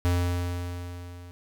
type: tone with level ramp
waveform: square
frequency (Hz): 88.2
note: F2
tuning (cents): +18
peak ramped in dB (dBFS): -21 to -43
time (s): 0.05-1.31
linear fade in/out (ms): 0
effects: none